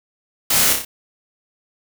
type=noise with echo; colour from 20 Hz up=white; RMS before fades=-17 dBFS; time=0.5-0.73 s; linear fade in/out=5 ms; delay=30 ms; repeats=4; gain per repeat=-4 dB; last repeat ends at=0.85 s; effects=none